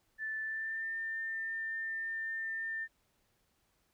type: tone with pitch glide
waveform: sine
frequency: 1757 to 1799.1 Hz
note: A6 to A6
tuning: -3 to +38 cents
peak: -35 dBFS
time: 0.18-2.88 s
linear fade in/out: 50 ms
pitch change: +41 cents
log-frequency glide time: 0.43-0.86 s
effects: pink hiss -75 dBFS RMS until 3.93 s